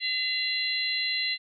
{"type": "harmonic tone with a mistuned harmonic", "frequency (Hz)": 678, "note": "E5", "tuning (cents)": 49, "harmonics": [3, 4, 5, 6], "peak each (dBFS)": [-31, -34, -37, -28], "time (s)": [0, 1.38], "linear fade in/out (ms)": 50, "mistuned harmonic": 4, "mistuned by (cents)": 36, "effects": []}